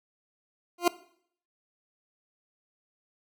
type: tone with exponential growth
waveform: 20% pulse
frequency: 349.2 Hz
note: F4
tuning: in tune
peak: -12 dBFS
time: 0.78-0.88 s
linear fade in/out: 5 ms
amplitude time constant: 21 ms
effects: noise-tail reverb RT60 0.6 s tail -18 dB re dry